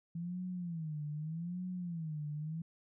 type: tone with vibrato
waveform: sine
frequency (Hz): 164.81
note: E3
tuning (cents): 0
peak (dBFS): -37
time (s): 0.15-2.62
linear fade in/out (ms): 5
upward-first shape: sine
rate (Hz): 0.82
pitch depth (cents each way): 180
effects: none